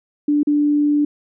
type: tone with dropouts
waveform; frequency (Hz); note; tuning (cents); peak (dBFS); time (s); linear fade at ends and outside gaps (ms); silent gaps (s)
sine; 293.7; D4; 0; -13; 0.28-1.05; 5; 0.432-0.471
effects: none